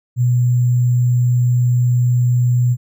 sine tone with sample-and-hold, 123.1 Hz, B2, 5 cents flat, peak -11 dBFS, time 0.16-2.77 s, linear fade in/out 50 ms, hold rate 7350 Hz, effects none

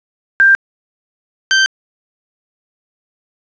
sine / sawtooth tone pair in turn, 1584 / 1559.5 Hz, G6 / G6, +18 / -9 cents, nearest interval unison, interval 27 cents, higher first, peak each -5 dBFS, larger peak neither, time 0.4-0.55 / 1.51-1.66 s, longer neither, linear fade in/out 0 ms, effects resampled to 16000 Hz + 7-bit

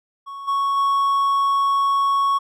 triangle tone with level steps, 1108.7 Hz, C#6, in tune, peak -29 / -16 / -14 dBFS, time 0.26-2.39 s, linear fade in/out 20 ms, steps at 0.47 / 0.76 s, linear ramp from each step 20 ms, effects none

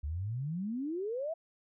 sine exponential sweep, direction up, 68.8 to 677 Hz, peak -33 dBFS, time 0.03-1.34 s, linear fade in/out 10 ms, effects none

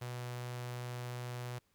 sawtooth tone with notch filter, 122.6 Hz, B2, 12 cents flat, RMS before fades -42 dBFS, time 0.01-1.59 s, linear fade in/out 10 ms, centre 270 Hz, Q 1.5, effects pink hiss -75 dBFS RMS until 1.74 s

